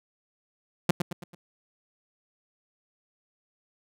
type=tone with echo; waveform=sawtooth; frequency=174.61 Hz; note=F3; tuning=in tune; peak=-13 dBFS; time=0.89-0.91 s; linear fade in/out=5 ms; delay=110 ms; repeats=4; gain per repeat=-7 dB; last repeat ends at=1.35 s; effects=none